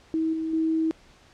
sine tone with level steps, 321.1 Hz, E4, 45 cents flat, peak -22 / -26 / -21 dBFS, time 0.14-0.91 s, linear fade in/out 0 ms, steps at 0.33 / 0.53 s, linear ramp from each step 5 ms, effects pink hiss -55 dBFS RMS until 1.33 s + low-pass 6000 Hz 12 dB/octave

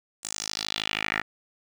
10% pulse tone with band-pass filter sweep, 52.8 Hz, G#1, 29 cents sharp, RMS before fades -31 dBFS, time 0.23-1.22 s, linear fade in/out 10 ms, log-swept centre 8000 to 1800 Hz, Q 3, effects none

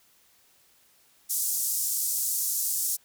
white band-pass noise, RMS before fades -28 dBFS, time 1.29-2.97 s, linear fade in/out 20 ms, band 6100 to 15000 Hz, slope 24 dB/octave, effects white hiss -62 dBFS RMS until 3.04 s

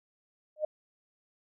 sine tone with exponential growth, 612 Hz, D#5, 29 cents flat, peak -23 dBFS, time 0.56-0.65 s, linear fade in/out 5 ms, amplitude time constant 19 ms, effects none

